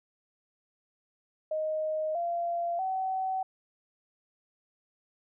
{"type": "tone with pitch steps", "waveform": "sine", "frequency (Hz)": [623, 687.3, 758.2], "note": ["D#5", "F5", "F#5"], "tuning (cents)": [2, -28, 42], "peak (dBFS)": -28, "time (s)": [1.51, 3.43], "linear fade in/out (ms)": 5, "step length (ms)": 640, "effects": []}